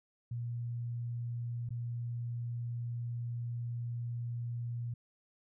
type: tone with dropouts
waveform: sine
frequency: 119 Hz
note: A#2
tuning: 36 cents sharp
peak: -35 dBFS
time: 0.31-4.94 s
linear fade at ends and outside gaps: 5 ms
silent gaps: 1.691-1.705 s
effects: none